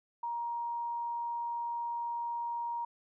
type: tone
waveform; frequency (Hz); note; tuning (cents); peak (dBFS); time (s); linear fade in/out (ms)
sine; 942; A#5; +18; -33; 0.23-2.85; 5
effects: none